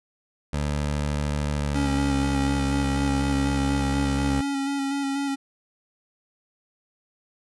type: tone with pitch glide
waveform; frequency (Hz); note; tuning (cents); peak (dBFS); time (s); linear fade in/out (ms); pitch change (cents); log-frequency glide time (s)
20% pulse; 73.42 to 68.5; D2 to C#2; 0 to -20; -19; 0.53-4.41; 5; -120; 1.54-2.18
type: tone with vibrato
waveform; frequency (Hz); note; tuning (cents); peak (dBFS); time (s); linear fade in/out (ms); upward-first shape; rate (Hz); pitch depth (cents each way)
square; 277.2; C#4; 0; -25; 1.74-5.36; 20; square; 4.1; 18
effects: resampled to 24000 Hz